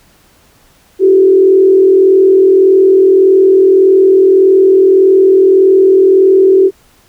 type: tone with frequency modulation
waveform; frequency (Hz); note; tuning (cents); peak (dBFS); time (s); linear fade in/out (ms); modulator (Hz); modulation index
sine; 381.7; G4; -46; -3; 0.99-6.71; 50; 41.7; 0.6
effects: pink hiss -48 dBFS RMS until 7.08 s